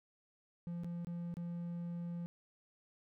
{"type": "tone with dropouts", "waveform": "triangle", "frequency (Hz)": 172.2, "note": "F3", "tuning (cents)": -24, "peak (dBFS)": -37, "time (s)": [0.67, 2.26], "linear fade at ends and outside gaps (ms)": 0, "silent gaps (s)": [[0.835, 0.845], [1.047, 1.07], [1.341, 1.369]], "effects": []}